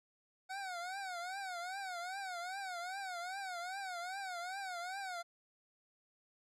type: tone with vibrato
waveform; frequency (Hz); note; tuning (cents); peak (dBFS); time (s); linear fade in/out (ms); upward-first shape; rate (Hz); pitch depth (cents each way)
25% pulse; 740; F#5; 0; -37; 0.49-5.23; 20; triangle; 2.5; 150
effects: low-pass 9000 Hz 12 dB/octave